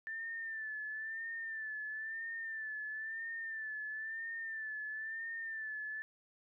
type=tone with vibrato; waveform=sine; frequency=1773 Hz; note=A6; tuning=13 cents sharp; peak=-39 dBFS; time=0.07-6.02 s; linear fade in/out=0 ms; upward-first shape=sine; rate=1 Hz; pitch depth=52 cents each way; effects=none